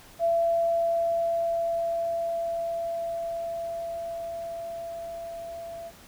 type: tone with level ramp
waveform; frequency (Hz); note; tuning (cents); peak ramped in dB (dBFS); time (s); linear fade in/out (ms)
sine; 673; E5; +36; -20 to -36; 0.19-5.92; 50
effects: pink hiss -51 dBFS RMS until 6.07 s